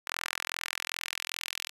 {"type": "tone with high-pass filter sweep", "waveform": "sawtooth", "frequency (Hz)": 42.53, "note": "F1", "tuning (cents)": -45, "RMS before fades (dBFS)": -37, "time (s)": [0.06, 1.7], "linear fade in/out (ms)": 20, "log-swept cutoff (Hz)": [1500, 2800], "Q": 1.4, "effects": ["resampled to 32000 Hz"]}